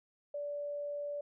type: tone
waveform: sine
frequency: 580 Hz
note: D5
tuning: 22 cents flat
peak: -36 dBFS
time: 0.34-1.21 s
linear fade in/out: 5 ms
effects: none